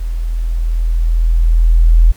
sine tone with level ramp, 41.2 Hz, E1, in tune, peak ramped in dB -16 to -3 dBFS, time 0-2.12 s, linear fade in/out 10 ms, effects pink hiss -44 dBFS RMS until 2.16 s

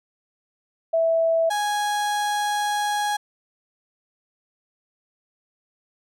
sine / 35% pulse tone pair in turn, 657 / 829.6 Hz, E5 / G#5, -6 / -2 cents, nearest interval major third, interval 404 cents, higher second, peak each -17 / -20 dBFS, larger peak first, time 0.93-1.5 / 1.5-3.17 s, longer second, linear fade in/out 10 ms, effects low-pass 12000 Hz 12 dB/octave

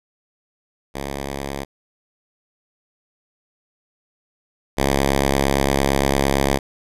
5% pulse tone pair in turn, 69.3 / 68.78 Hz, C#2 / C#2, 0 / -13 cents, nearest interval unison, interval 13 cents, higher first, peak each -15 / -5 dBFS, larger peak second, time 0.94-1.65 / 4.77-6.59 s, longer second, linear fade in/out 20 ms, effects resampled to 32000 Hz

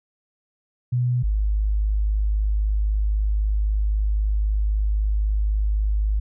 sine tone pair in turn, 123.47 / 51.91 Hz, B2 / G#1, 0 / 0 cents, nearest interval octave + minor third, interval 1500 cents, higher first, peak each -18 dBFS, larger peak neither, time 0.92-1.23 / 1.23-6.2 s, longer second, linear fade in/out 10 ms, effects none

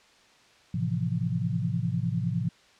sine chord, F major seventh, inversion first, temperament equal, 110 / 130.81 / 164.81 / 174.61 Hz, A2 / C3 / E3 / F3, 0 / 0 / 0 / 0 cents, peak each -31 dBFS, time 0.74-2.49 s, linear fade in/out 5 ms, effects white hiss -58 dBFS RMS until 2.79 s + low-pass 5000 Hz 12 dB/octave

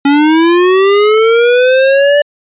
square linear sweep, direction up, 277.2 to 587.3 Hz, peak -6 dBFS, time 0.05-2.22 s, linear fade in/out 5 ms, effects resampled to 8000 Hz

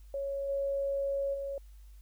sine tone with level steps, 554.4 Hz, C#5, in tune, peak -32 / -29 / -34 dBFS, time 0.14-1.58 s, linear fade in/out 2 ms, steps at 0.48 / 1.33 s, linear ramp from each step 20 ms, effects added 50 Hz sine -49 dBFS peak until 2.01 s + white hiss -69 dBFS RMS until 2.01 s

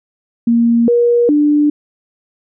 sine tone with pitch steps, 233.7 / 476.9 / 295.6 Hz, A#3 / A#4 / D4, +5 / +39 / +11 cents, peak -8 dBFS, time 0.47-1.7 s, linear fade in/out 5 ms, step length 410 ms, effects none

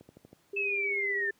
click train, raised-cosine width 2 ms, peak -36 dBFS, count 5, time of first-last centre 0.01-0.33 s, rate 12.5 Hz
sine tone with tremolo, 400 Hz, G4, 35 cents sharp, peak -34 dBFS, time 0.53-1.31 s, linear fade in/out 5 ms, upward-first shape sine, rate 16 Hz, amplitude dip 35%
sine linear sweep, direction down, 2637 to 1760 Hz, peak -28 dBFS, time 0.56-1.31 s, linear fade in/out 10 ms
effects pink hiss -67 dBFS RMS until 1.39 s + high-pass 100 Hz 12 dB/octave

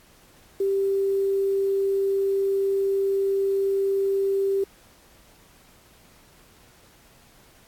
sine tone with quantisation, 392 Hz, G4, in tune, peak -20 dBFS, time 0.6-4.64 s, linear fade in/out 5 ms, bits 8, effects pink hiss -55 dBFS RMS until 7.67 s + AAC 64 kbps

